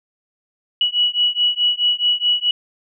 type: beating tone pair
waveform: sine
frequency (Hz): 2930 / 2934.7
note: F#7 / F#7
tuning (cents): -18 / -15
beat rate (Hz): 4.7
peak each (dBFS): -18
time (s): 0.81-2.51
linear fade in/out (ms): 2
effects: none